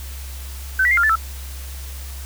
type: tone with pitch steps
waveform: sine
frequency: 1533 / 1948 / 2106 / 1395 / 1749 / 1323 Hz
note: G6 / B6 / C7 / F6 / A6 / E6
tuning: -39 / -24 / +11 / -2 / -11 / +6 cents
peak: -13 dBFS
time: 0.79-1.156 s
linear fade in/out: 5 ms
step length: 61 ms
effects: added 67 Hz sine -30 dBFS peak until 2.25 s + white hiss -39 dBFS RMS until 2.25 s